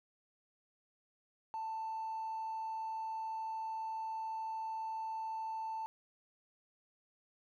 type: tone with hard clipping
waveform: sine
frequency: 887 Hz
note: A5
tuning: 14 cents sharp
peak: -38 dBFS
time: 1.54-5.86 s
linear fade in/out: 0 ms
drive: 1 dB
effects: none